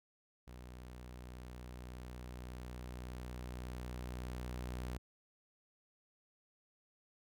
sawtooth tone with level ramp, 61.74 Hz, B1, in tune, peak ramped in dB -46 to -36 dBFS, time 0.47-4.98 s, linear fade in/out 10 ms, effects none

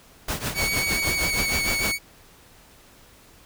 pink noise with tremolo, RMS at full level -25 dBFS, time 0.28-1.92 s, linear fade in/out 5 ms, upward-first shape triangle, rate 6.5 Hz, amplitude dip 85%
sawtooth tone with vibrato, 2236 Hz, C#7, 14 cents sharp, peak -20 dBFS, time 0.54-1.99 s, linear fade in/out 50 ms, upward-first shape square, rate 7.1 Hz, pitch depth 12 cents each way
effects pink hiss -52 dBFS RMS until 3.45 s

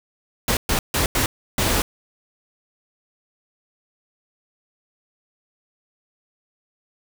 pink noise bursts at uneven times, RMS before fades -20 dBFS, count 5, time 0.48-0.57 / 0.69-0.79 / 0.94-1.06 / 1.15-1.26 / 1.58-1.82 s, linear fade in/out 2 ms, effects none

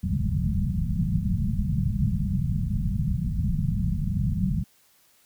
white low-pass noise, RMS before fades -25 dBFS, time 0.03-4.64 s, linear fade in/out 10 ms, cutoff 210 Hz, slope 96 dB/octave, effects white hiss -61 dBFS RMS until 5.25 s

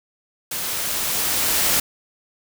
white noise with level ramp, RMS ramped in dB -27 to -18 dBFS, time 0.51-1.8 s, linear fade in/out 5 ms, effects none

